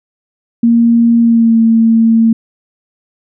sine tone with pitch glide, 233.1 to 226.5 Hz, A#3 to A#3, 0 to -50 cents, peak -5 dBFS, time 0.63-2.33 s, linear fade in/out 5 ms, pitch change -50 cents, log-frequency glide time 1.2-1.58 s, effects none

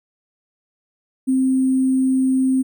sine tone with sample-and-hold, 261.6 Hz, C4, in tune, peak -14 dBFS, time 1.27-2.63 s, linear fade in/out 20 ms, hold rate 8820 Hz, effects none

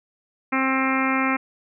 harmonic tone, 264.8 Hz, C4, 21 cents sharp, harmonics 1 / 2 / 3 / 4 / 5 / 6 / 7 / 8 / 9 / 10, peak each -23 / -32 / -30 / -28 / -27 / -33 / -31 / -28 / -29 / -38 dBFS, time 0.52-1.37 s, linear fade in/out 10 ms, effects none

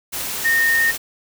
sine tone in noise, 1839 Hz, A#6, 24 cents flat, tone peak -14 dBFS, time 0.44-0.92 s, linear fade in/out 20 ms, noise white, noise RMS -26 dBFS, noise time 0.12-0.98 s, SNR +9 dB, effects none

